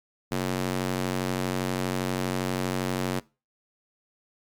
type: tone with high-pass filter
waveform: square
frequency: 46.25 Hz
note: F#1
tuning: in tune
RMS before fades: -28 dBFS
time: 0.31-3.2 s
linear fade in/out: 10 ms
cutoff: 190 Hz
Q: 0.96
effects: noise-tail reverb RT60 0.3 s tail -22 dB re dry + MP3 96 kbps